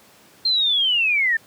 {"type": "linear sweep", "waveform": "sine", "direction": "down", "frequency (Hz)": [4202, 1760], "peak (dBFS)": -16, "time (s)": [0.45, 1.37], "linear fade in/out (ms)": 5, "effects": ["pink hiss -51 dBFS RMS until 1.46 s", "high-pass 150 Hz 12 dB/octave"]}